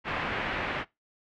white low-pass noise, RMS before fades -32 dBFS, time 0.04-0.85 s, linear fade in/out 50 ms, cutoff 2400 Hz, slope 24 dB/octave, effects noise-tail reverb RT60 0.2 s tail -21 dB re dry

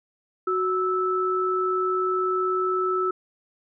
sine tone pair together, 370.4 / 1312 Hz, F#4 / E6, +2 / -9 cents, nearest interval octave + minor seventh, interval 2189 cents, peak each -24 dBFS, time 0.47-3.11 s, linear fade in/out 5 ms, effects none

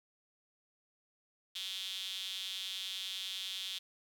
sawtooth tone with high-pass filter, 190 Hz, F#3, 46 cents sharp, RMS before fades -41 dBFS, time 1.55-3.79 s, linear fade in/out 10 ms, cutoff 3400 Hz, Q 6.1, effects none

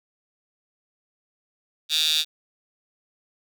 15% pulse tone with high-pass filter, 155.56 Hz, D#3, in tune, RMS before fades -22 dBFS, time 1.89-2.25 s, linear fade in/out 50 ms, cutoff 3700 Hz, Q 5.8, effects none

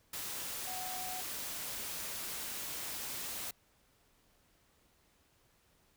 sine tone in noise, 740 Hz, F#5, in tune, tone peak -43 dBFS, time 0.67-1.21 s, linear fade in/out 5 ms, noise white, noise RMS -41 dBFS, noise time 0.13-3.51 s, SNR -5 dB, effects pink hiss -70 dBFS RMS until 5.96 s

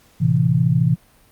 sine chord, A minor, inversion none, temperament equal with one note detuned, 111.47 / 130.81 / 164.81 Hz, A2 / C3 / E3, +23 / 0 / 0 cents, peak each -21 / -17 / -17 dBFS, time 0.2-0.96 s, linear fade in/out 20 ms, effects pink hiss -54 dBFS RMS until 1.31 s + Opus 48 kbps

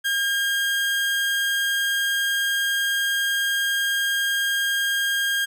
30% pulse tone, 1614 Hz, G#6, 50 cents flat, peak -18 dBFS, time 0.04-5.46 s, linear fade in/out 20 ms, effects none

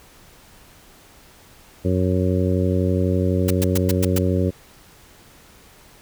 harmonic tone, 92 Hz, F#2, 9 cents flat, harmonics 1 / 2 / 3 / 4 / 5 / 6, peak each -20 / -23 / -25 / -26 / -27 / -28 dBFS, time 1.84-4.51 s, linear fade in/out 20 ms
white noise bursts, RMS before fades -25 dBFS, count 6, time 3.48-4.186 s, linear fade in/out 5 ms, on 26 ms, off 110 ms
effects pink hiss -49 dBFS RMS until 6.01 s

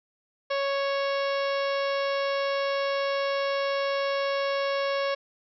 harmonic tone with a mistuned harmonic, 554.4 Hz, C#5, in tune, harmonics 1 / 2 / 3 / 4 / 5 / 6 / 7 / 8 / 9 / 10, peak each -26 / -32 / -36 / -38 / -40 / -42 / -43 / -44 / -45 / -46 dBFS, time 0.5-5.15 s, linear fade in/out 10 ms, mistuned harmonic 9, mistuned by +72 cents, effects none

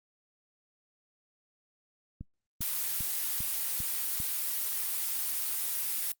click train, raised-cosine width 5 ms, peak -28 dBFS, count 6, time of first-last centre 2.21-4.202 s, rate 2.51 Hz
blue noise, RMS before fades -32 dBFS, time 2.61-6.12 s, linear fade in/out 2 ms
effects noise-tail reverb RT60 0.1 s tail -23 dB re dry + Opus 48 kbps

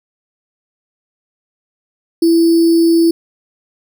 sine tone with sample-and-hold, 332.8 Hz, E4, 17 cents sharp, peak -7 dBFS, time 2.22-3.11 s, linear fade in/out 5 ms, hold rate 4900 Hz, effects none

